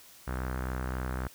sawtooth tone with low-pass filter, 63.7 Hz, C2, 46 cents flat, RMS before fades -34 dBFS, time 0.27-1.28 s, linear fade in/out 10 ms, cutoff 1500 Hz, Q 2.8, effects white hiss -54 dBFS RMS until 1.34 s

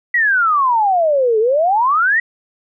sine exponential two-way sweep, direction down then up, 1974 to 422.4 to 1948 Hz, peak -11 dBFS, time 0.14-2.2 s, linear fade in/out 5 ms, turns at 1.39 s, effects none

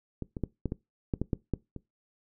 clicks, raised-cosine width 3 ms, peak -21 / -23 / -16 / -17 / -19 / -15 / -16 / -14 / -15 / -26 dBFS, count 10, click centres 0.223 / 0.368 / 0.437 / 0.657 / 0.721 / 1.138 / 1.216 / 1.332 / 1.537 / 1.763 s, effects noise-tail reverb RT60 0.2 s tail -21 dB re dry

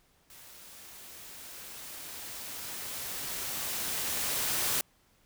white noise with level ramp, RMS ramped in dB -52 to -29 dBFS, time 0.3-4.81 s, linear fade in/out 2 ms, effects pink hiss -67 dBFS RMS until 5.25 s

